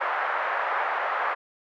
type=band-pass noise; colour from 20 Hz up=white; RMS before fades=-27 dBFS; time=0-1.35 s; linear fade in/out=20 ms; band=610 to 1600 Hz; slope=24 dB/octave; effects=none